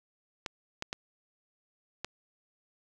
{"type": "clicks", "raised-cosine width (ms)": 0.2, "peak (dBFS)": -17, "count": 4, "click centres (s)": [0.462, 0.824, 0.929, 2.046], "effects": []}